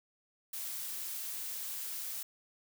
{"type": "noise", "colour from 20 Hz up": "blue", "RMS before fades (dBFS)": -40, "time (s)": [0.53, 2.23], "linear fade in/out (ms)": 5, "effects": []}